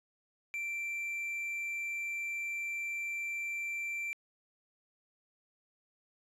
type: tone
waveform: triangle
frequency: 2349 Hz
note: D7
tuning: in tune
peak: -33 dBFS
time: 0.54-4.13 s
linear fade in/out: 0 ms
effects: resampled to 32000 Hz